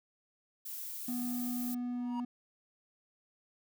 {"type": "noise", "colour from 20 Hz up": "violet", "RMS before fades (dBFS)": -42, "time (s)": [0.65, 1.75], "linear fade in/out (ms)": 10}
{"type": "tone", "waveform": "triangle", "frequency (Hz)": 245, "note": "B3", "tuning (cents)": -14, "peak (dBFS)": -32, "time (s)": [1.08, 2.25], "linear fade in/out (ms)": 5}
{"type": "tone with exponential growth", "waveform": "triangle", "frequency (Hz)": 951, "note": "A#5", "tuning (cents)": 34, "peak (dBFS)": -34, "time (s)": [1.92, 2.2], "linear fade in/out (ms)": 1, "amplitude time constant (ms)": 60}
{"effects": []}